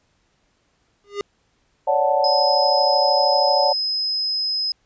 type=tone with exponential growth; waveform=square; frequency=406.3 Hz; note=G#4; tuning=38 cents flat; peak=-20 dBFS; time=1.04-1.21 s; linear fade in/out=1 ms; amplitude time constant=36 ms
type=chord; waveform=sine; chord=D major seventh; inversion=third; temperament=equal; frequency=554.4 / 587.3 / 740 / 880 Hz; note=C#5 / D5 / F#5 / A5; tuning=0 / 0 / 0 / 0 cents; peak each=-21 dBFS; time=1.87-3.73 s; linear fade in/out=10 ms
type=tone; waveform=sine; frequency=5080 Hz; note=D#8; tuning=35 cents sharp; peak=-20 dBFS; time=2.24-4.72 s; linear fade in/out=2 ms
effects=pink hiss -65 dBFS RMS until 4.85 s + resampled to 16000 Hz